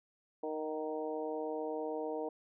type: harmonic tone with a mistuned harmonic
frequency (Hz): 155.56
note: D#3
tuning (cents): 0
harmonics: 2 / 3 / 4 / 5 / 6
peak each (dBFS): -42 / -38 / -42 / -45 / -47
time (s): 0.43-2.29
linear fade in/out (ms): 5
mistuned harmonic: 5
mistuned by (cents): -25
effects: none